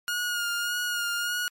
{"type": "tone with vibrato", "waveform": "sawtooth", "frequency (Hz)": 1430, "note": "F6", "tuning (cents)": 41, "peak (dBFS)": -23, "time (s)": [0.08, 1.48], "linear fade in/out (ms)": 0, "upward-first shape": "sine", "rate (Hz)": 1.7, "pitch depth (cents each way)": 28, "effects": ["MP3 96 kbps"]}